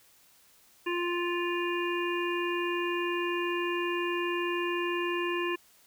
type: harmonic tone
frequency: 349.2 Hz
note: F4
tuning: in tune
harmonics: 1 / 3 / 5 / 7 / 8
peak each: -30 / -35 / -37 / -38 / -39 dBFS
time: 0.86-5.56 s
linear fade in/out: 10 ms
effects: white hiss -61 dBFS RMS until 5.86 s

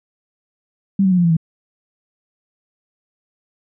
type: tone with pitch steps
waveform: sine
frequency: 196 / 188.67 / 181.61 / 174.82 / 168.28 / 161.98 Hz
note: G3 / F#3 / F#3 / F3 / E3 / E3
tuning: 0 / +34 / -32 / +2 / +36 / -30 cents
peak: -11 dBFS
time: 0.99-1.368 s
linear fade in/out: 5 ms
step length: 63 ms
effects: none

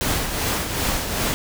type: noise with tremolo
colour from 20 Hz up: pink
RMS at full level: -21 dBFS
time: 0.01-1.34 s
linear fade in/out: 0 ms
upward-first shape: triangle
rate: 2.6 Hz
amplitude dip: 55%
effects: none

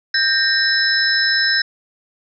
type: tone cluster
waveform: sine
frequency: 1583 / 1843 / 3996 / 5240 Hz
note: G6 / A#6 / B7 / E8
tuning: +17 / -20 / +20 / -11 cents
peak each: -18 / -20 / -24 / -18 dBFS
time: 0.14-1.62 s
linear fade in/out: 5 ms
effects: none

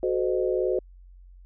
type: tone cluster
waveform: sine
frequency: 371.2 / 433.7 / 512 / 614 Hz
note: F#4 / A4 / C5 / D#5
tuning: +6 / -25 / -38 / -23 cents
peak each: -25 / -31 / -27 / -31 dBFS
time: 0.03-0.79 s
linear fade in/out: 2 ms
effects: added 45 Hz sine -46 dBFS peak until 1.45 s

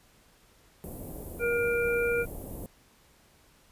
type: band-stop noise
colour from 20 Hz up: pink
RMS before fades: -40 dBFS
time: 0.84-2.66 s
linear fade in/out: 0 ms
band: 670 to 11000 Hz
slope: 24 dB/octave
type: harmonic tone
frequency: 473.8 Hz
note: A#4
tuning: 28 cents sharp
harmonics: 1 / 3 / 5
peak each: -26 / -31 / -33 dBFS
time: 1.39-2.26 s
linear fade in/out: 50 ms
effects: pink hiss -61 dBFS RMS until 3.71 s + resampled to 32000 Hz

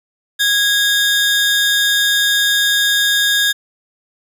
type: tone pair together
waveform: 40% pulse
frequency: 1650 / 3644 Hz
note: G#6 / A#7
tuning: -12 / -40 cents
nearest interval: octave + major second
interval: 1372 cents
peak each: -14 dBFS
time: 0.39-3.53 s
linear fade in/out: 20 ms
effects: none

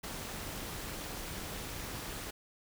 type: noise with amplitude modulation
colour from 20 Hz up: pink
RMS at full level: -39 dBFS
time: 0.03-2.31 s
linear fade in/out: 10 ms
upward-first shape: sine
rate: 237 Hz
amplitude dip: 55%
effects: none

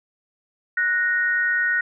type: tone pair together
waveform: sine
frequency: 1473.6 / 1864.7 Hz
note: F#6 / A#6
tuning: -7 / 0 cents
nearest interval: major third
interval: 407 cents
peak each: -21 dBFS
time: 0.77-1.81 s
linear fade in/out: 5 ms
effects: none

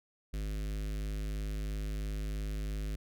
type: tone with notch filter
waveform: square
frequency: 51.5 Hz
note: G#1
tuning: 14 cents flat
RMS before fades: -36 dBFS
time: 0.33-2.96 s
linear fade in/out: 10 ms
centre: 890 Hz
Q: 0.73
effects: none

